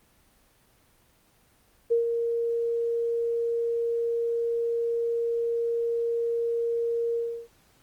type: tone with ADSR envelope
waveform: sine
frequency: 466.2 Hz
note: A#4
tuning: in tune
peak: -18 dBFS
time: 1.9-7.48 s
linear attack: 20 ms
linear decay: 120 ms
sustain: -6 dB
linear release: 320 ms
effects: pink hiss -62 dBFS RMS until 7.82 s + Opus 24 kbps